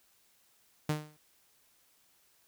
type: tone with exponential decay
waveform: sawtooth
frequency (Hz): 151.9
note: D#3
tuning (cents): -41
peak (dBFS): -23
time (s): 0.89-1.17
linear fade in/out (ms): 5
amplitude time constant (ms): 60
effects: white hiss -68 dBFS RMS until 2.47 s